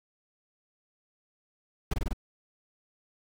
brown noise bursts, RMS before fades -27 dBFS, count 5, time 1.91-2.132 s, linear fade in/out 5 ms, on 26 ms, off 23 ms, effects none

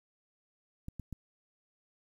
clicks, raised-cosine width 5 ms, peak -28 dBFS, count 3, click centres 0.884 / 0.997 / 1.127 s, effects 10-bit

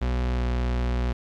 40% pulse tone with pitch glide, 61.74 to 61.03 Hz, B1 to B1, 0 to -20 cents, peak -22 dBFS, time 0.01-1.13 s, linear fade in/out 10 ms, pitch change -20 cents, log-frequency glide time 0.27-0.43 s, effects low-pass 4000 Hz 12 dB/octave + 10-bit

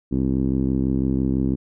10% pulse tone with low-pass filter, 66 Hz, C2, 16 cents sharp, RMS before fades -21 dBFS, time 0.11-1.56 s, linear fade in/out 20 ms, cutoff 280 Hz, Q 2.1, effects none

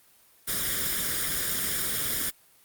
white noise with comb filter, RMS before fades -28 dBFS, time 0.47-2.31 s, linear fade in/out 20 ms, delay 0.57 ms, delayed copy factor +0.75, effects white hiss -59 dBFS RMS until 2.64 s + Opus 32 kbps

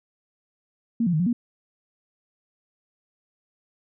sine tone with pitch steps, 231.2 / 175.5 / 154.6 / 178.3 / 238.7 Hz, A#3 / F3 / D#3 / F3 / A#3, -14 / +9 / -11 / +36 / +41 cents, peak -19 dBFS, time 1-1.33 s, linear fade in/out 5 ms, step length 66 ms, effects none

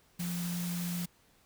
sine tone in noise, 174.61 Hz, F3, in tune, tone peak -33 dBFS, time 0.19-1.06 s, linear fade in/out 10 ms, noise white, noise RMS -42 dBFS, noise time 0.19-1.06 s, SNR +6 dB, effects pink hiss -66 dBFS RMS until 1.45 s

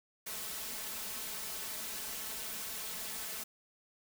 white noise with comb filter, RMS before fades -41 dBFS, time 0.26-3.44 s, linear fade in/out 10 ms, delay 4.6 ms, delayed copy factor +0.7, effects none

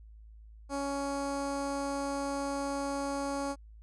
15% pulse tone with notch filter, 279 Hz, C#4, 11 cents sharp, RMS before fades -34 dBFS, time 0.69-3.56 s, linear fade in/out 50 ms, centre 2900 Hz, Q 1.1, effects added 54 Hz sine -49 dBFS peak until 3.82 s + resampled to 24000 Hz

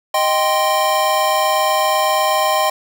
square chord, C minor, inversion first, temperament equal, 622.3 / 784 / 1046.5 Hz, Eb5 / G5 / C6, 0 / 0 / 0 cents, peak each -19 dBFS, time 0.14-2.7 s, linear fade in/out 5 ms, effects none

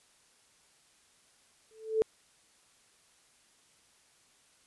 sine tone with exponential growth, 440 Hz, A4, in tune, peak -20 dBFS, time 1.71-2.02 s, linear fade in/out 0 ms, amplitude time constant 66 ms, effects white hiss -65 dBFS RMS until 4.66 s + resampled to 24000 Hz

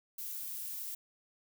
violet noise, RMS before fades -41 dBFS, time 0.18-0.95 s, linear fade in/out 5 ms, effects none

